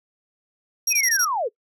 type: tone bursts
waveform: 35% pulse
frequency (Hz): 5640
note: F8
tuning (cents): +16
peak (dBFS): -16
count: 5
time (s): 0.87-1.249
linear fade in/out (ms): 5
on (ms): 59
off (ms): 21
type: linear sweep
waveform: sine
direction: down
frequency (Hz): 2609 to 394.4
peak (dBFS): -21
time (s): 0.9-1.49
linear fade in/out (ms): 20
effects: noise-tail reverb RT60 0.1 s tail -23 dB re dry